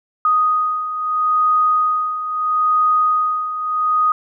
sine beating tone pair, 1244.5 / 1245.26 Hz, D#6 / D#6, 0 / +1 cents, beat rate 0.76 Hz, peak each -21 / -15 dBFS, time 0.25-4.12 s, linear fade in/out 2 ms, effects none

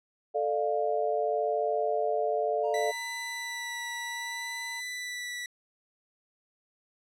sine chord, D minor, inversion second, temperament equal with one note detuned, 440 / 597.6 / 698.5 Hz, A4 / D5 / F5, 0 / +30 / 0 cents, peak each -30 dBFS, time 0.34-2.92 s, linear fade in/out 20 ms
triangle tone with tremolo, 932.3 Hz, A#5, in tune, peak -38 dBFS, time 2.63-4.81 s, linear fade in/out 20 ms, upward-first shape sine, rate 0.85 Hz, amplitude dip 30%
sawtooth tone with vibrato, 1975.5 Hz, B6, in tune, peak -31 dBFS, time 2.74-5.46 s, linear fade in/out 2 ms, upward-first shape sine, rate 0.64 Hz, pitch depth 17 cents each way
effects low-pass 10000 Hz 12 dB/octave

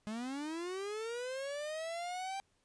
45% pulse linear sweep, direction up, 207.7 to 789 Hz, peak -38 dBFS, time 0.07-2.4 s, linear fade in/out 0 ms, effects pink hiss -75 dBFS RMS until 2.64 s + resampled to 22050 Hz

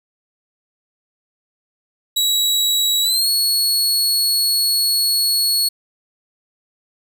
sawtooth tone with pitch glide, 3884 to 4360 Hz, B7 to C#8, -30 to -29 cents, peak -12 dBFS, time 2.16-5.69 s, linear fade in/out 10 ms, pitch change +201 cents, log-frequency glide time 3.02-3.29 s, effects none

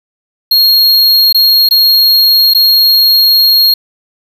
square tone with dropouts, 4269 Hz, C8, 34 cents sharp, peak -5 dBFS, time 0.51-3.74 s, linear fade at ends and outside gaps 5 ms, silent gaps 1.327-1.345 / 1.689-1.709 / 2.537-2.547 s, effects none

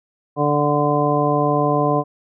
harmonic tone, 146.83 Hz, D3, in tune, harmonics 1 / 2 / 3 / 4 / 5 / 7, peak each -22 / -22 / -22 / -22 / -22 / -22 dBFS, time 0.36-2.04 s, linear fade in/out 50 ms, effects none

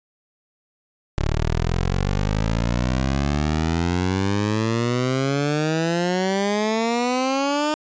15% pulse exponential sweep, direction up, 35.86 to 307 Hz, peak -13 dBFS, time 1.18-7.74 s, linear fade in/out 0 ms, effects resampled to 16000 Hz

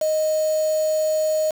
sine tone with quantisation, 622.3 Hz, D#5, in tune, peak -18 dBFS, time 0.01-1.51 s, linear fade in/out 5 ms, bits 5, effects none

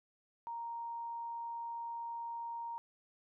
sine tone, 932.3 Hz, A#5, in tune, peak -39 dBFS, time 0.47-2.78 s, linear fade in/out 0 ms, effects none

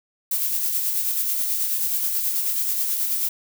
violet noise with tremolo, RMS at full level -22 dBFS, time 0.31-3.29 s, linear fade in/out 5 ms, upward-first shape sine, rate 9.3 Hz, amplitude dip 35%, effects none

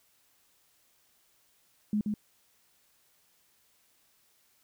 sine tone with echo, 210 Hz, G#3, 19 cents sharp, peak -25 dBFS, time 1.93-2.01 s, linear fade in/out 2 ms, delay 130 ms, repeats 1, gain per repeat -3 dB, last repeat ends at 2.14 s, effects white hiss -68 dBFS RMS until 4.63 s

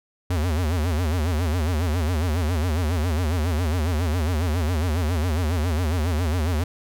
square tone with vibrato, 82.41 Hz, E2, in tune, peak -21 dBFS, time 0.3-6.64 s, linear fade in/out 5 ms, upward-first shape sine, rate 7.3 Hz, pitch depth 190 cents each way, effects none

